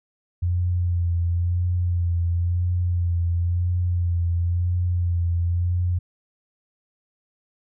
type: tone with vibrato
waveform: sine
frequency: 87.31 Hz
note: F2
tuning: in tune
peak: -19 dBFS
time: 0.42-5.99 s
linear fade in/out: 10 ms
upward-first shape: sine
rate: 0.97 Hz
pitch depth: 33 cents each way
effects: none